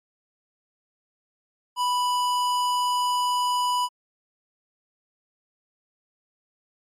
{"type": "tone with hard clipping", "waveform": "sine", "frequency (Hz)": 987.8, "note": "B5", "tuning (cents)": 0, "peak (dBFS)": -23, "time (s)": [1.76, 3.89], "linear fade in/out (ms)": 50, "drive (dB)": 17, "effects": ["MP3 64 kbps"]}